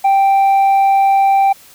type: tone with tanh clipping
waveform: sine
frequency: 784 Hz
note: G5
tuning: in tune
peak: -9 dBFS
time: 0.04-1.53 s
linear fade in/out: 10 ms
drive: 3 dB
effects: white hiss -43 dBFS RMS until 1.74 s